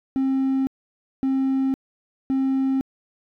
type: tone bursts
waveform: triangle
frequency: 266.8 Hz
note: C4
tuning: 34 cents sharp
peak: -16 dBFS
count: 3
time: 0.16-2.81 s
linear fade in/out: 0 ms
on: 510 ms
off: 560 ms
effects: tanh soft clip ceiling -12 dBFS